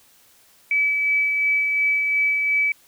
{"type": "tone with tremolo", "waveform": "sine", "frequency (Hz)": 2295, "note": "D7", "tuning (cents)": -40, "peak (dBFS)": -16, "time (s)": [0.71, 2.72], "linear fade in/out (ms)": 2, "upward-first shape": "sine", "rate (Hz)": 2.8, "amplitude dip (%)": 30, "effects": ["white hiss -55 dBFS RMS until 2.87 s"]}